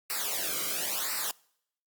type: noise with flanger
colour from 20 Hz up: white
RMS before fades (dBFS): -32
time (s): 0.1-1.31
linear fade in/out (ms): 0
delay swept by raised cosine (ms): 0.3 to 1.15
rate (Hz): 0.96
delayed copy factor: -0.85
effects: noise-tail reverb RT60 0.7 s tail -25 dB re dry + Opus 48 kbps